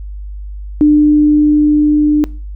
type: tone with level ramp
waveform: sine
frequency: 298.8 Hz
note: D4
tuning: 30 cents sharp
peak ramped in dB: -4 to -7 dBFS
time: 0.81-2.24 s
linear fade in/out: 0 ms
effects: noise-tail reverb RT60 0.4 s tail -23 dB re dry + added 50 Hz sine -23 dBFS peak until 2.55 s